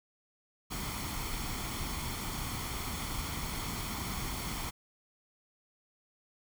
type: noise with comb filter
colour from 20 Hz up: pink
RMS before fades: -37 dBFS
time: 0.7-4.71 s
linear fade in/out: 20 ms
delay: 0.91 ms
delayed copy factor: +0.55
effects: none